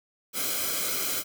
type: noise with comb filter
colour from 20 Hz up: white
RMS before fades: -29 dBFS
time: 0.33-1.24 s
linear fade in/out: 50 ms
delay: 1.1 ms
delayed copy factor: -0.75
effects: none